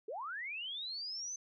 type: linear sweep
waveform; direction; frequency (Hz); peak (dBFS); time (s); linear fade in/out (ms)
sine; up; 388.6 to 6240; -39; 0.08-1.36; 5
effects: none